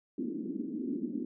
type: band-pass noise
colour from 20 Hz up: white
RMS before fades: -36 dBFS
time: 0.18-1.25 s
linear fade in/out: 5 ms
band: 210 to 330 Hz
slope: 48 dB/octave
effects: none